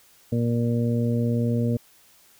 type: harmonic tone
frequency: 118.1 Hz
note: A#2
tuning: 23 cents sharp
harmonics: 1 / 2 / 3 / 4 / 5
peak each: -23 / -24 / -38 / -30 / -36 dBFS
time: 0.32-1.77 s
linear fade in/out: 5 ms
effects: white hiss -56 dBFS RMS until 2.39 s